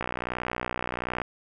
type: click train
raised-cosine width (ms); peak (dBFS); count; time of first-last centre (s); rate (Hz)
0.5; -14; 75; 0.01-1.217; 61.3
effects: none